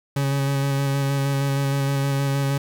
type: tone with vibrato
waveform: 40% pulse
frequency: 138.59 Hz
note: C#3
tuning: in tune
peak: -19 dBFS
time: 0.16-2.58 s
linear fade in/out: 5 ms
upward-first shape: square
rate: 6.4 Hz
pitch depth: 14 cents each way
effects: 9-bit